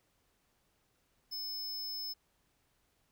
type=tone; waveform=square; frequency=5220 Hz; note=E8; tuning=18 cents flat; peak=-38 dBFS; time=1.31-2.14 s; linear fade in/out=20 ms; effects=pink hiss -75 dBFS RMS until 3.11 s